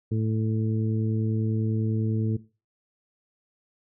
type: harmonic tone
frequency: 110 Hz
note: A2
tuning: in tune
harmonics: 1 / 2 / 3 / 4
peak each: -24 / -30 / -34 / -36 dBFS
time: 0.11-2.37 s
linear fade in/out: 10 ms
effects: noise-tail reverb RT60 0.3 s tail -17 dB re dry

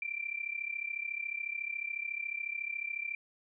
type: tone with amplitude modulation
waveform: sine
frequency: 2357 Hz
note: D7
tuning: 6 cents sharp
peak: -31 dBFS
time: 0.02-3.15 s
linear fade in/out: 2 ms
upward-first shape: sine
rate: 34 Hz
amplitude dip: 85%
effects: none

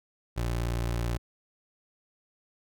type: tone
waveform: 25% pulse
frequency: 58.5 Hz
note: A#1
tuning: 7 cents sharp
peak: -24 dBFS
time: 0.36-1.18 s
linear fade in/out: 20 ms
effects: none

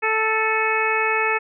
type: harmonic tone with a mistuned harmonic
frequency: 440 Hz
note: A4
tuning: in tune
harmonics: 1 / 2 / 3 / 4 / 5 / 6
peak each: -25 / -25 / -25 / -25 / -25 / -25 dBFS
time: 0.02-1.39 s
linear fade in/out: 20 ms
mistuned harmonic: 6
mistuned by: -47 cents
effects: none

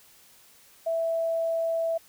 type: tone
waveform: sine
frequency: 659.3 Hz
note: E5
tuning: in tune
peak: -24 dBFS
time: 0.86-1.98 s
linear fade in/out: 10 ms
effects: white hiss -56 dBFS RMS until 2.08 s

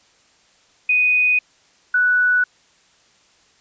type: tone pair in turn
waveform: sine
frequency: 2489 / 1480 Hz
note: D#7 / F#6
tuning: 0 / 0 cents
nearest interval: major sixth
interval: 900 cents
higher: first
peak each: -13 dBFS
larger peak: neither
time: 0.89-1.39 / 1.94-2.44 s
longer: neither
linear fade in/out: 5 ms
effects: white hiss -56 dBFS RMS until 3.6 s + resampled to 16000 Hz

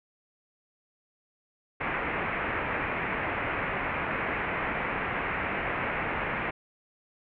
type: low-pass noise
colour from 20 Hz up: white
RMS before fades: -31 dBFS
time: 1.8-6.51 s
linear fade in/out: 10 ms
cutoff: 2400 Hz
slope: 48 dB/octave
effects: none

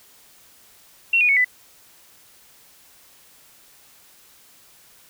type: tone with pitch steps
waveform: sine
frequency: 2727 / 2458 / 2215 / 1996.3 Hz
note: F7 / D#7 / C#7 / B6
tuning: -42 / -22 / -2 / +18 cents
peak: -14 dBFS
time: 1.13-1.446 s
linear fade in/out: 5 ms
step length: 79 ms
effects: white hiss -52 dBFS RMS until 5.09 s

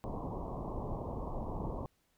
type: low-pass noise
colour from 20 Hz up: pink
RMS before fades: -39 dBFS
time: 0.04-1.86 s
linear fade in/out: 0 ms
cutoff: 1100 Hz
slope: 96 dB/octave
effects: pink hiss -75 dBFS RMS until 2.17 s

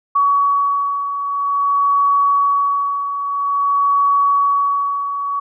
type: beating tone pair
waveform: sine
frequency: 1128 / 1128.5 Hz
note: C#6 / C#6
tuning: +30 / +31 cents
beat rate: 0.5 Hz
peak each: -21 / -14 dBFS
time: 0.15-5.4 s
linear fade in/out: 10 ms
effects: none

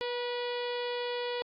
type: harmonic tone with a mistuned harmonic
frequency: 487.1 Hz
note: B4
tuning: 24 cents flat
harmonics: 1 / 2 / 3 / 4 / 5 / 6 / 7 / 8 / 9 / 10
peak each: -33 / -40 / -47 / -44 / -46 / -45 / -44 / -51 / -48 / -54 dBFS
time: 0.01-1.42 s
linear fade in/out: 0 ms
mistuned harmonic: 2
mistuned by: -17 cents
effects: AAC 32 kbps

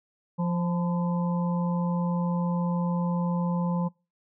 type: harmonic tone with a mistuned harmonic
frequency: 174.61 Hz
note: F3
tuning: in tune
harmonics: 1 / 3 / 5 / 6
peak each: -24 / -36 / -37 / -38 dBFS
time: 0.38-3.89 s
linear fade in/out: 20 ms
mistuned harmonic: 6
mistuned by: -55 cents
effects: noise-tail reverb RT60 0.3 s tail -26 dB re dry

